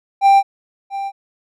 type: tone with echo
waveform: triangle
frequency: 789 Hz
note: G5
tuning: 11 cents sharp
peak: -5 dBFS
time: 0.21-0.43 s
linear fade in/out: 50 ms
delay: 690 ms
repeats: 1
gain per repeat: -14 dB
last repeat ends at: 1.12 s
effects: none